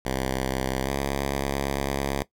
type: tone with pitch glide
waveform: 5% pulse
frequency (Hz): 65.7 to 69.01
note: C2 to C#2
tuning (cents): +8 to -7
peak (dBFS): -14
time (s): 0.05-2.23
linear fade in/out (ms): 5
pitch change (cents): +85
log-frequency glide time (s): 0.82-0.91
effects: noise-tail reverb RT60 0.1 s tail -17 dB re dry